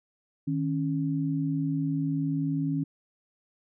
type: tone pair together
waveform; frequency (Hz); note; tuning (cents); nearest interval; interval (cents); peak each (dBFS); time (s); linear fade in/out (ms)
sine; 155.56 / 275.9; D#3 / C#4; 0 / -8; minor seventh; 992; -28; 0.47-2.84; 10
effects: none